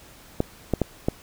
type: clicks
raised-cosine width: 2 ms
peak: -7 dBFS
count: 4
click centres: 0.404 / 0.737 / 0.817 / 1.085 s
effects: pink hiss -49 dBFS RMS until 1.22 s